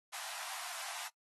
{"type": "high-pass noise", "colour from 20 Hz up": "pink", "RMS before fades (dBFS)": -44, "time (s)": [0.12, 1.09], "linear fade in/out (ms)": 20, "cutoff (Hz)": 650, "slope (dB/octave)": 96, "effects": ["noise-tail reverb RT60 0.1 s tail -20 dB re dry", "AAC 32 kbps"]}